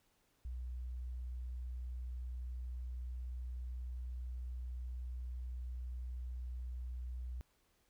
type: tone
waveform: sine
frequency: 61.74 Hz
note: B1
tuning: in tune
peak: -40 dBFS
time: 0.45-7.41 s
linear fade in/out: 0 ms
effects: pink hiss -75 dBFS RMS until 7.89 s